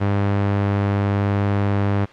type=tone; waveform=sawtooth; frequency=100.5 Hz; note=G2; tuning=44 cents sharp; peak=-13 dBFS; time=0-2.06 s; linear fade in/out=20 ms; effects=white hiss -42 dBFS RMS until 2.12 s + low-pass 2000 Hz 12 dB/octave